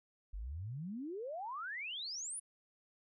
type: exponential sweep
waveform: sine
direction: up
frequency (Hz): 44.12 to 10480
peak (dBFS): -40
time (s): 0.33-2.4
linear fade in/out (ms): 10
effects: none